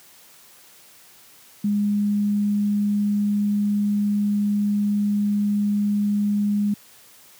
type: tone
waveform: sine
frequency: 205.6 Hz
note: G#3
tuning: 17 cents flat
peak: -18 dBFS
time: 1.64-6.74 s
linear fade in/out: 5 ms
effects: white hiss -50 dBFS RMS until 7.39 s + high-pass 80 Hz 12 dB/octave